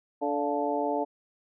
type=harmonic tone with a mistuned harmonic; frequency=145.6 Hz; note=D3; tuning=15 cents flat; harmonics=2 / 3 / 4 / 5 / 6; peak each=-32 / -32 / -32 / -32 / -32 dBFS; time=0.21-1.05 s; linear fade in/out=20 ms; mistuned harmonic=5; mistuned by=-65 cents; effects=none